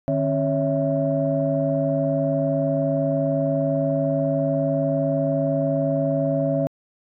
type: tone cluster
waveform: sine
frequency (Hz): 151.2 / 271.6 / 560 / 660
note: D#3 / C#4 / C#5 / E5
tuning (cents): -49 / -35 / +18 / +2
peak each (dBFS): -24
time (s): 0.08-6.67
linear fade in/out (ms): 0
effects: tanh soft clip ceiling -9 dBFS